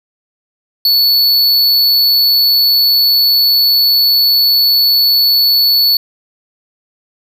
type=tone; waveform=square; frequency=4435 Hz; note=C#8; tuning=in tune; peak=-8 dBFS; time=0.85-5.97 s; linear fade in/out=2 ms; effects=none